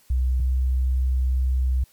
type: tone pair in turn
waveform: sine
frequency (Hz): 63.5 / 64.13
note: B1 / C2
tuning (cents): +49 / -34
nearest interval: unison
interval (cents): 17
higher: second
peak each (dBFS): -18 / -18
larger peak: neither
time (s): 0.1-0.4 / 0.4-1.84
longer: second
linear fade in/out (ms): 5
effects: white hiss -58 dBFS RMS until 1.92 s + MP3 96 kbps